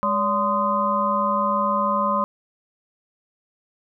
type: harmonic tone with a mistuned harmonic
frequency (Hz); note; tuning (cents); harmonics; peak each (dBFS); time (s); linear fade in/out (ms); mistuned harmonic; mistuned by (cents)
206.5; G#3; -10; 1 / 3 / 5 / 6; -27 / -26 / -21 / -25; 0.03-2.24; 0; 3; -140
effects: none